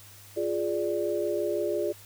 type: chord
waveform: sine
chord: D diminished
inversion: first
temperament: equal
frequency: 349.2 / 415.3 / 587.3 Hz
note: F4 / Ab4 / D5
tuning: 0 / 0 / 0 cents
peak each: -30 dBFS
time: 0.36-1.93 s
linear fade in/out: 20 ms
effects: added 100 Hz sine -53 dBFS peak until 2.05 s + white hiss -51 dBFS RMS until 2.05 s